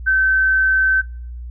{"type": "tone", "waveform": "sine", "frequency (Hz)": 1539, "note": "G6", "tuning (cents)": -32, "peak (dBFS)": -12, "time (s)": [0.06, 1.02], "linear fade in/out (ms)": 20, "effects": ["noise-tail reverb RT60 0.5 s tail -23 dB re dry", "added 60 Hz sine -28 dBFS peak until 1.5 s"]}